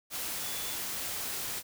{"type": "tone in noise", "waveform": "sine", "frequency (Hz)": 3454, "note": "A7", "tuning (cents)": -33, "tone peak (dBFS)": -45, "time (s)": [0.41, 0.78], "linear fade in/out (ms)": 50, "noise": "white", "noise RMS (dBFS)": -36, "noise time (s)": [0.1, 1.63], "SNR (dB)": -12, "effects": []}